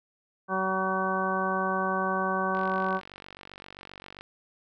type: harmonic tone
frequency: 189.2 Hz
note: F#3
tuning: 39 cents sharp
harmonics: 1 / 2 / 3 / 4 / 5 / 6 / 8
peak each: -33 / -34 / -34 / -33 / -35 / -30 / -33 dBFS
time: 0.48-3.01 s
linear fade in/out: 50 ms
type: click train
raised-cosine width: 0.3 ms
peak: -27 dBFS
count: 80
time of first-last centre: 2.55-4.21 s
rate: 47.6 Hz
effects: none